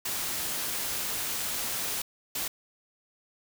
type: noise bursts at uneven times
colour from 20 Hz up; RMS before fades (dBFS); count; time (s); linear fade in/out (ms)
white; -32; 2; 0.05-2.02 / 2.35-2.48; 5
effects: none